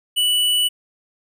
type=tone; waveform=square; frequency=2960 Hz; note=F#7; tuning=in tune; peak=-16 dBFS; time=0.16-0.69 s; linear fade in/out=20 ms; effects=none